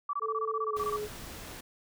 sine tone bursts, 1153 Hz, D6, 32 cents flat, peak -29 dBFS, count 14, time 0.09-0.965 s, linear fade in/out 5 ms, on 43 ms, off 21 ms
sine tone with pitch glide, 440 to 420.9 Hz, A4 to G#4, 0 to +23 cents, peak -33 dBFS, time 0.2-1.09 s, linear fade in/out 50 ms, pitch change -77 cents, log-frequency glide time 0.62-0.8 s
pink noise, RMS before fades -44 dBFS, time 0.76-1.61 s, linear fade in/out 10 ms
effects none

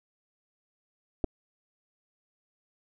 clicks, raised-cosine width 2 ms, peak -15 dBFS, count 2, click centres 1.241 / 1.244 s, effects none

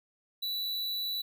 square tone, 3951 Hz, B7, in tune, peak -32 dBFS, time 0.42-1.22 s, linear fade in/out 10 ms, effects none

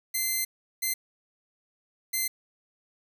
5% pulse tone bursts at uneven times, 2070 Hz, C7, 19 cents flat, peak -16 dBFS, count 3, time 0.14-0.45 / 0.82-0.94 / 2.13-2.28 s, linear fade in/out 10 ms, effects none

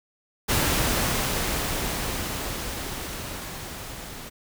pink noise with level ramp, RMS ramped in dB -22 to -39 dBFS, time 0.48-4.3 s, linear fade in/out 20 ms, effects none

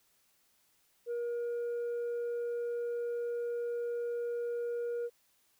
sine tone, 475.3 Hz, A#4, 34 cents sharp, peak -30 dBFS, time 1.06-5.1 s, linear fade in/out 50 ms, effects tanh soft clip ceiling -32 dBFS + white hiss -71 dBFS RMS until 5.59 s

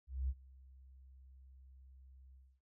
sine tone with ADSR envelope, 65.5 Hz, C2, 2 cents sharp, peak -32 dBFS, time 0.07-2.61 s, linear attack 220 ms, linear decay 47 ms, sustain -24 dB, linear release 270 ms, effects none

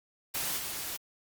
white noise with level steps, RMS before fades -33 / -37 dBFS, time 0.34-0.97 s, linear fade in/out 10 ms, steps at 0.57 s, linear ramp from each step 20 ms, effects Opus 48 kbps

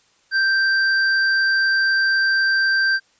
square tone, 1568 Hz, G6, in tune, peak -16 dBFS, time 0.31-3 s, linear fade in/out 50 ms, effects white hiss -59 dBFS RMS until 3.19 s + resampled to 16000 Hz

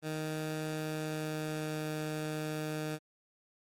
15% pulse tone with pitch glide, 155.56 to 154.13 Hz, D#3 to D#3, 0 to -16 cents, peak -28 dBFS, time 0.02-2.99 s, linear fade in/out 50 ms, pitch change -16 cents, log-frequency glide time 0.63-2 s, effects MP3 64 kbps

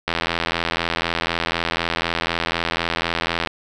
click train, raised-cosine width 0.3 ms, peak -4 dBFS, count 286, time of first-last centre 0.08-3.473 s, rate 84 Hz, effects none

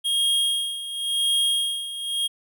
square tone with tremolo, 3254 Hz, G#7, 36 cents flat, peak -19 dBFS, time 0.04-2.28 s, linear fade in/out 20 ms, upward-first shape sine, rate 0.93 Hz, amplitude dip 75%, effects none

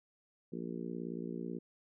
harmonic tone, 58.27 Hz, A#1, in tune, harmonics 3 / 4 / 5 / 6 / 7 / 8, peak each -43 / -43 / -47 / -45 / -47 / -51 dBFS, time 0.52-1.59 s, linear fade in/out 10 ms, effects none

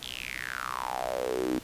sawtooth tone with high-pass filter sweep, 63.2 Hz, B1, 41 cents sharp, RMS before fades -33 dBFS, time 0.02-1.59 s, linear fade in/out 5 ms, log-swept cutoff 3500 to 280 Hz, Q 6.7, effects pink hiss -48 dBFS RMS until 1.63 s + resampled to 32000 Hz

